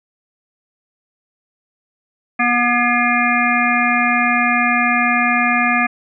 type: harmonic tone with a mistuned harmonic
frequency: 242.2 Hz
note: B3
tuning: 34 cents flat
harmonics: 1 / 3 / 5 / 7 / 9 / 10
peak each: -20 / -20 / -20 / -20 / -20 / -20 dBFS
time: 2.39-5.87 s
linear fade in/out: 10 ms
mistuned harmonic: 9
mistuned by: -55 cents
effects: none